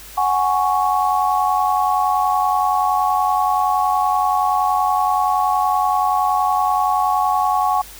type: chord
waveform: sine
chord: F# suspended second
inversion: none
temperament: equal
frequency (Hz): 740 / 830.6 / 1108.7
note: F#5 / G#5 / C#6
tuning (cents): 0 / 0 / 0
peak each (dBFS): -19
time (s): 0.17-7.82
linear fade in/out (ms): 10
effects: added 50 Hz sine -43 dBFS peak until 7.99 s + white hiss -39 dBFS RMS until 7.99 s